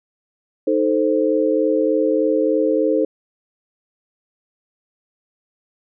sine chord, A diminished, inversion second, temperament equal, 311.1 / 440 / 523.3 Hz, Eb4 / A4 / C5, 0 / 0 / 0 cents, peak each -19 dBFS, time 0.67-3.05 s, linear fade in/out 5 ms, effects none

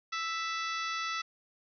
harmonic tone with a mistuned harmonic, 659.3 Hz, E5, in tune, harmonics 2 / 3 / 4 / 5 / 6 / 7 / 8 / 9, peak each -35 / -39 / -41 / -43 / -45 / -46 / -47 / -48 dBFS, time 0.12-1.22 s, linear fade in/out 10 ms, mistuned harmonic 5, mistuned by +60 cents, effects none

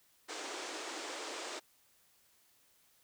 pink band-pass noise, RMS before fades -43 dBFS, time 0.28-1.6 s, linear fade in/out 20 ms, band 300 to 8400 Hz, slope 48 dB/octave, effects white hiss -69 dBFS RMS until 3.03 s

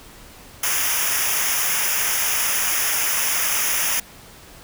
white noise with comb filter, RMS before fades -21 dBFS, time 0.63-4 s, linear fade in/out 5 ms, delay 0.24 ms, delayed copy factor -0.9, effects pink hiss -44 dBFS RMS until 4.63 s

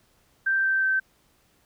sine tone with pitch steps, 1568 / 1558.1 / 1548.2 Hz, G6 / G6 / G6, 0 / -11 / -22 cents, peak -20 dBFS, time 0.46-1 s, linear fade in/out 10 ms, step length 180 ms, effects pink hiss -64 dBFS RMS until 1.65 s

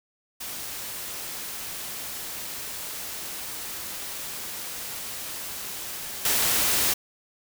white noise with level steps, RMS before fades -35 / -23 dBFS, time 0.4-6.94 s, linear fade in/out 10 ms, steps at 6.25 s, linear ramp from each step 2 ms, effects none

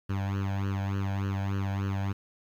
sawtooth tone with flanger, 98 Hz, G2, in tune, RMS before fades -30 dBFS, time 0.09-2.13 s, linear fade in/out 10 ms, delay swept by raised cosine 0.68 to 1.27 ms, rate 3.4 Hz, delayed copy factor +1, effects low-pass 3000 Hz 12 dB/octave + 10-bit

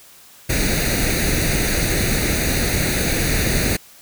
pink noise with comb filter, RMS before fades -19 dBFS, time 0.49-3.77 s, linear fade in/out 10 ms, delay 0.47 ms, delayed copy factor +0.75, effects white hiss -46 dBFS RMS until 4.01 s

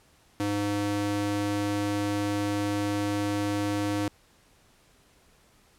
square tone with high-pass filter, 102.4 Hz, G#2, 24 cents flat, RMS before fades -28 dBFS, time 0.4-4.08 s, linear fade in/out 0 ms, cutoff 210 Hz, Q 3.4, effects pink hiss -61 dBFS RMS until 5.78 s + low-pass 12000 Hz 12 dB/octave

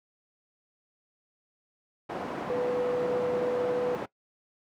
white band-pass noise, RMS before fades -35 dBFS, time 2.09-4.06 s, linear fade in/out 10 ms, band 170 to 730 Hz, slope 12 dB/octave
sine tone, 493.9 Hz, B4, in tune, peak -26 dBFS, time 2.5-3.95 s, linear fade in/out 0 ms
effects noise-tail reverb RT60 0.1 s tail -19 dB re dry

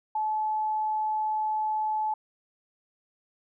sine tone, 862 Hz, A5, 36 cents flat, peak -25 dBFS, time 0.15-2.14 s, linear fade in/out 5 ms, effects none

